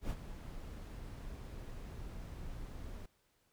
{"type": "noise with ADSR envelope", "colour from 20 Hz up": "brown", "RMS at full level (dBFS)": -36, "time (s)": [0.01, 3.06], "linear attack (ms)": 91, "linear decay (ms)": 49, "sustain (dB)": -10, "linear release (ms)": 5, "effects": ["pink hiss -75 dBFS RMS until 3.52 s"]}